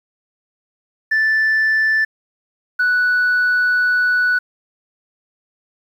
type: tone pair in turn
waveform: sine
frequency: 1760 / 1480 Hz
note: A6 / F#6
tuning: 0 / 0 cents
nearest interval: minor third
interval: 300 cents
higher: first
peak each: -11 dBFS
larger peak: neither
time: 1.11-2.05 / 2.79-4.39 s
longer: second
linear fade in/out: 10 ms
effects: tanh soft clip ceiling -11 dBFS + 8-bit